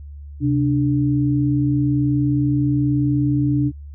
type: tone pair together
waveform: sine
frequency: 130.83 / 293.7 Hz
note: C3 / D4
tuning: 0 / 0 cents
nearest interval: octave + major second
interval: 1400 cents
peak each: -18 dBFS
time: 0.4-3.72 s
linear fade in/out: 50 ms
effects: added 72 Hz sine -33 dBFS peak until 3.94 s